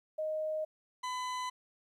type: tone pair in turn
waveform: sine / 40% pulse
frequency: 622.3 / 1005 Hz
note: D#5 / B5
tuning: 0 / +30 cents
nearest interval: minor sixth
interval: 830 cents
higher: second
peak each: -32 / -34 dBFS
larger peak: first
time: 0.18-0.65 / 1.03-1.5 s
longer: neither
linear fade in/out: 10 ms
effects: low-pass 8000 Hz 12 dB/octave + 12-bit